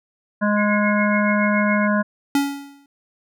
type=harmonic tone; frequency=207.7 Hz; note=G#3; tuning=in tune; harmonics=1 / 3 / 5 / 7 / 8; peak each=-18 / -23 / -25 / -26 / -27 dBFS; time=0.41-2.03 s; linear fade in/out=20 ms
type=tone with tremolo; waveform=sine; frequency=2163 Hz; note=C#7; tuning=43 cents flat; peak=-21 dBFS; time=0.56-1.88 s; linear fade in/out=50 ms; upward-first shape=triangle; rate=7.1 Hz; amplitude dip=85%
type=tone with exponential decay; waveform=square; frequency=280.9 Hz; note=C#4; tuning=23 cents sharp; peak=-14 dBFS; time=2.35-2.86 s; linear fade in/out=2 ms; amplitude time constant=110 ms
effects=none